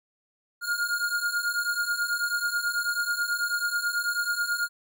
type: beating tone pair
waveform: square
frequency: 1415 / 1424.2 Hz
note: F6 / F6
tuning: +22 / +33 cents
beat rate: 9.2 Hz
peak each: -31 / -28 dBFS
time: 0.61-4.69 s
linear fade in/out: 50 ms
effects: none